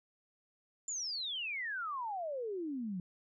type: exponential sweep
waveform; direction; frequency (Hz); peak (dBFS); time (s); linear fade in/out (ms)
sine; down; 7290 to 173.6; -36; 0.88-3; 2
effects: none